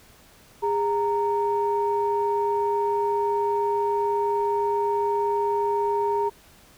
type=tone pair together; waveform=sine; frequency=408.1 / 927 Hz; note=G#4 / A#5; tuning=-30 / -10 cents; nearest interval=octave + major second; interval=1420 cents; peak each=-23 dBFS; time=0.62-6.3 s; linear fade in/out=20 ms; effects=tanh soft clip ceiling -13 dBFS + pink hiss -53 dBFS RMS until 6.77 s